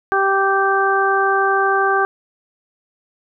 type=harmonic tone; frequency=390.4 Hz; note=G4; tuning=7 cents flat; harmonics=1 / 2 / 3 / 4; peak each=-19 / -19 / -19 / -19 dBFS; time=0.12-2.05 s; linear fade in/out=0 ms; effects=none